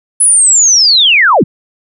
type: linear sweep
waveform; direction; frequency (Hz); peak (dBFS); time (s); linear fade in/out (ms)
sine; down; 10290 to 100.7; -4; 0.2-1.44; 10
effects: none